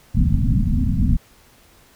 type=low-pass noise; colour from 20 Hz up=pink; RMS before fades=-17 dBFS; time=0.14-1.17 s; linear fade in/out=10 ms; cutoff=260 Hz; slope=96 dB/octave; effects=pink hiss -52 dBFS RMS until 1.95 s